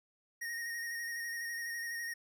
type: tone with vibrato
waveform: square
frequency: 1864.7 Hz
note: A#6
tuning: in tune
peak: -38 dBFS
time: 0.41-2.14 s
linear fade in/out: 10 ms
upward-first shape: square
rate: 12 Hz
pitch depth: 21 cents each way
effects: none